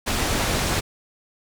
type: low-pass noise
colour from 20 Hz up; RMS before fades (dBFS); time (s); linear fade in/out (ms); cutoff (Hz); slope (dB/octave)
pink; -23; 0.06-0.81; 20; 9800; 12
effects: none